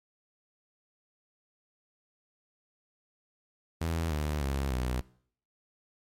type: tone with pitch steps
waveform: sawtooth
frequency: 82.41 / 75.14 / 68.5 / 62.46 Hz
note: E2 / D2 / C#2 / B1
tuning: 0 / +40 / -20 / +20 cents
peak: -25 dBFS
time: 3.81-5.01 s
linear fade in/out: 5 ms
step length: 300 ms
effects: noise-tail reverb RT60 0.6 s tail -22 dB re dry + MP3 64 kbps